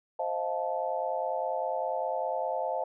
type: chord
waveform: sine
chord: F dominant seventh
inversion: second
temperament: just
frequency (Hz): 523.8 / 628.6 / 698.5 / 873.1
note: C5 / Eb5 / F5 / A5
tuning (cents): +2 / +18 / 0 / -14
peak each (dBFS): -34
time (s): 0.19-2.84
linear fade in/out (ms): 5
effects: none